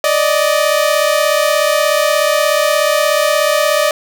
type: tone pair together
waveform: sawtooth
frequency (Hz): 583.3 / 620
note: D5 / D#5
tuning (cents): -12 / -6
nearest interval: minor second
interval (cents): 106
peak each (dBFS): -10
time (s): 0.04-3.91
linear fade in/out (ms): 2
effects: none